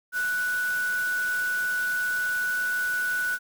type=tone in noise; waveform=sine; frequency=1480 Hz; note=F#6; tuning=in tune; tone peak=-24 dBFS; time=0.12-3.39 s; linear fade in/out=50 ms; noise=white; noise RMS=-39 dBFS; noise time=0.12-3.39 s; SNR=+12 dB; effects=none